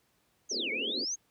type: exponential two-way sweep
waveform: sine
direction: down then up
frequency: 6650 to 2143 to 6650 Hz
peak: -31 dBFS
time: 0.49-1.16 s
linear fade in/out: 20 ms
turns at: 0.71 s
type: band-pass noise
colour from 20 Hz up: white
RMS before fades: -40 dBFS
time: 0.51-1.05 s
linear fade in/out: 5 ms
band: 230 to 490 Hz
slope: 48 dB/octave
effects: pink hiss -71 dBFS RMS until 1.3 s + high-pass 80 Hz 12 dB/octave